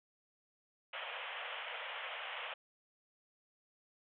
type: band-pass noise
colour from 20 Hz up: white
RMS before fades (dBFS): -44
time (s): 0.93-2.54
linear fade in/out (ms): 5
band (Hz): 480 to 3300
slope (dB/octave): 96
effects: none